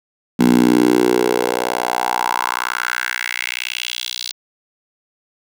10% pulse tone with high-pass filter sweep, 61 Hz, B1, 21 cents flat, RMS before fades -18 dBFS, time 0.39-4.32 s, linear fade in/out 10 ms, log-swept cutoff 220 to 4200 Hz, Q 3.4, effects none

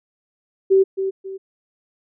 sine tone with echo, 385.1 Hz, G4, 31 cents flat, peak -10 dBFS, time 0.7-0.84 s, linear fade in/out 20 ms, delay 270 ms, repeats 2, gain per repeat -9 dB, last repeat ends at 1.38 s, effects none

